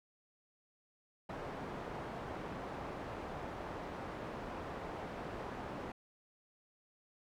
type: low-pass noise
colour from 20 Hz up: white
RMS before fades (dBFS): -44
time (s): 1.29-5.92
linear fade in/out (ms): 5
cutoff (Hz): 880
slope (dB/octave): 12
effects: none